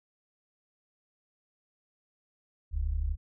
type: tone pair together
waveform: sine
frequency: 41.21 / 73.42 Hz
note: E1 / D2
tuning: 0 / 0 cents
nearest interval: minor seventh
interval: 1000 cents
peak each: -30 / -30 dBFS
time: 2.71-3.17 s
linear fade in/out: 50 ms
effects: none